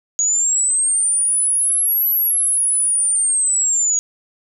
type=linear two-way sweep; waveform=sine; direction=up then down; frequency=6700 to 11840 to 6700 Hz; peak=-14 dBFS; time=0.19-3.99 s; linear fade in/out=0 ms; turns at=2.09 s; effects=none